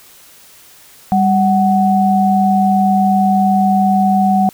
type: tone pair together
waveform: sine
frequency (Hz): 197.4 / 745.3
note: G3 / F#5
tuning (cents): +12 / +12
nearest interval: octave + major seventh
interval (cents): 2300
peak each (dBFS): -12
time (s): 1.12-4.49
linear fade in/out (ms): 0
effects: white hiss -43 dBFS RMS until 4.53 s